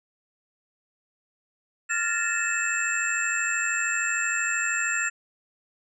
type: tone cluster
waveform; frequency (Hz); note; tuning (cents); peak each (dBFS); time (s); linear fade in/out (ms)
sine; 1385 / 1740 / 1833 / 2626 / 7390; F6 / A6 / A#6 / E7 / A#8; -15 / -20 / -30 / -7 / -16; -30; 1.89-5.1; 20
effects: none